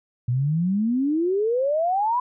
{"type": "exponential sweep", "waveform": "sine", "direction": "up", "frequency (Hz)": [117.9, 1012], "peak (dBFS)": -19, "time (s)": [0.28, 2.2], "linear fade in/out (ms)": 5, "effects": []}